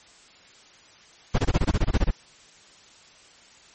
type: noise bursts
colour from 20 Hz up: brown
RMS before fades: -19 dBFS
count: 12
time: 1.34-2.11 s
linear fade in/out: 10 ms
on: 44 ms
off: 22 ms
effects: white hiss -52 dBFS RMS until 3.74 s + MP3 32 kbps